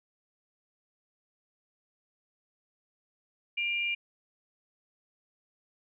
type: tone pair together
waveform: sine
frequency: 2384 / 2835 Hz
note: D7 / F7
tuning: +25 / +25 cents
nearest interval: minor third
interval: 300 cents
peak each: -29 / -34 dBFS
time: 3.57-3.95 s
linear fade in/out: 10 ms
effects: none